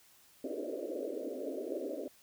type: band-pass noise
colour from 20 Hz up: white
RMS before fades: -39 dBFS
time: 0.44-2.08 s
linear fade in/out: 2 ms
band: 250 to 620 Hz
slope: 96 dB/octave
effects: white hiss -63 dBFS RMS until 2.22 s